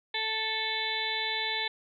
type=harmonic tone; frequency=440 Hz; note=A4; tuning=in tune; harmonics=1 / 2 / 4 / 5 / 6 / 7 / 8 / 9; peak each=-42 / -37 / -36 / -35 / -45 / -44 / -34 / -36 dBFS; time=0.14-1.68 s; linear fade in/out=5 ms; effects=none

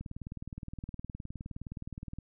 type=click train; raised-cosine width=5 ms; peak=-28 dBFS; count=43; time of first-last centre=0.01-2.186 s; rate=19.3 Hz; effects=none

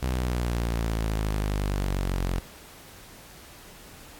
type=exponential sweep; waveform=sawtooth; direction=down; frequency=63.9 to 44.26 Hz; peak=-21 dBFS; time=0.02-2.4 s; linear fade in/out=10 ms; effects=pink hiss -48 dBFS RMS until 4.19 s + AAC 64 kbps

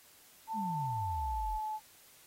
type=tone with pitch glide; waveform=sine; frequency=889 to 862.2 Hz; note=A5 to A5; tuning=+18 to -35 cents; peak=-34 dBFS; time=0.47-1.8 s; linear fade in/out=50 ms; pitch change=-53 cents; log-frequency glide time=0.89-1.64 s
type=exponential sweep; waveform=sine; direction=down; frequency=227.2 to 39.4 Hz; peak=-36 dBFS; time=0.53-1.6 s; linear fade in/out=50 ms
effects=white hiss -60 dBFS RMS until 2.26 s + AAC 48 kbps

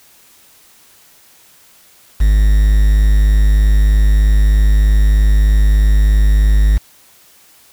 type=tone with quantisation; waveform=triangle; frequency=51.6 Hz; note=G#1; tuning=10 cents flat; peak=-5 dBFS; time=2.2-6.78 s; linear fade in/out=10 ms; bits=5; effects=white hiss -47 dBFS RMS until 7.72 s

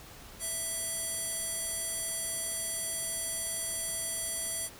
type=tone with band-pass filter; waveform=square; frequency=659.3 Hz; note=E5; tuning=in tune; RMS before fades=-35 dBFS; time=0.39-4.7 s; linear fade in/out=50 ms; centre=10000 Hz; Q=2.8; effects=pink hiss -50 dBFS RMS until 4.79 s

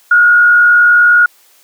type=tone with frequency modulation; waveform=sine; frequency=1435 Hz; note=F6; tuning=47 cents sharp; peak=-4 dBFS; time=0.11-1.26 s; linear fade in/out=5 ms; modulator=59.8 Hz; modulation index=0.54; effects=white hiss -48 dBFS RMS until 1.63 s + high-pass 400 Hz 12 dB/octave

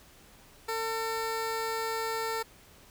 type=tone; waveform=15% pulse; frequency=450 Hz; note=A4; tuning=39 cents sharp; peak=-24 dBFS; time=0.68-2.43 s; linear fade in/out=10 ms; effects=pink hiss -56 dBFS RMS until 2.9 s

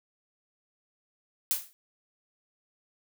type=noise with exponential decay; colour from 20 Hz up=blue; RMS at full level=-24 dBFS; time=1.51-1.73 s; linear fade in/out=0 ms; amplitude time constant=46 ms; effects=none

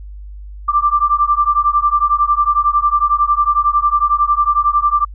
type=beating tone pair; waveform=sine; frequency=1174.7 / 1185.7 Hz; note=D6 / D6; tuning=0 / +16 cents; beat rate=11 Hz; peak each=-14 dBFS; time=0.68-5.05 s; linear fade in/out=10 ms; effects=added 50 Hz sine -29 dBFS peak until 5.14 s

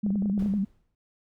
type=tone with vibrato; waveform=sine; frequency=200.5 Hz; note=G3; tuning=39 cents sharp; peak=-23 dBFS; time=0.03-0.65 s; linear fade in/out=10 ms; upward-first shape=square; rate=10 Hz; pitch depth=67 cents each way
type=clicks; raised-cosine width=2 ms; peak=-25 dBFS; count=10; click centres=0.064 / 0.105 / 0.157 / 0.223 / 0.258 / 0.298 / 0.378 / 0.424 / 0.46 / 0.538 s
type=noise with exponential decay; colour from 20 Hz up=brown; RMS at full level=-37 dBFS; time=0.39-0.95 s; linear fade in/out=2 ms; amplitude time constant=120 ms
effects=none

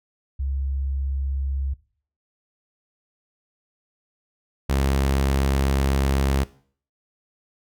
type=tone pair in turn; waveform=sine / sawtooth; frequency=68 / 68 Hz; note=C#2 / C#2; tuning=-33 / -33 cents; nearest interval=unison; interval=0 cents; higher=neither; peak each=-23 / -15 dBFS; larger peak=second; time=0.39-1.74 / 4.69-6.44 s; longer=second; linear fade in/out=10 ms; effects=noise-tail reverb RT60 0.5 s tail -19 dB re dry

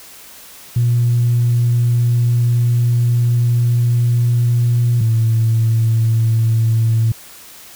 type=tone pair in turn; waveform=sine; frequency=119.8 / 113.08 Hz; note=A#2 / A2; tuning=+48 / +48 cents; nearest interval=minor second; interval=100 cents; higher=first; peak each=-10 dBFS; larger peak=neither; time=0.76-5.01 / 5.01-7.12 s; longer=first; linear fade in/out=5 ms; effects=tanh soft clip ceiling -7 dBFS + white hiss -39 dBFS RMS until 7.75 s

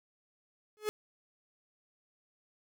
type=tone with exponential growth; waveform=45% pulse; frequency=425.3 Hz; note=G#4; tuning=41 cents sharp; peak=-27 dBFS; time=0.77-0.89 s; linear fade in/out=0 ms; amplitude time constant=25 ms; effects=none

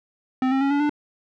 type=tone with pitch steps; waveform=square; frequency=258.9 / 267.6 / 276.5 / 285.8 / 295.3 Hz; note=C4 / C4 / C#4 / D4 / D4; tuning=-18 / +39 / -4 / -47 / +10 cents; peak=-19 dBFS; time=0.42-0.895 s; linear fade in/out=2 ms; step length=95 ms; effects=low-pass 2000 Hz 12 dB/octave

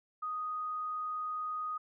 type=tone; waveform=sine; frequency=1244.5 Hz; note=D#6; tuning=in tune; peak=-34 dBFS; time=0.22-1.78 s; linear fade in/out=10 ms; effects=none

